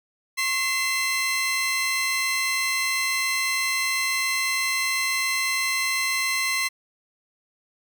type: tone cluster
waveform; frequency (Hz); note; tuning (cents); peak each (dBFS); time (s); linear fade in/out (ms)
sawtooth; 1079 / 2058 / 2676; C#6 / C7 / E7; -47 / -29 / +25; -27 / -20 / -29; 0.37-6.69; 20
effects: none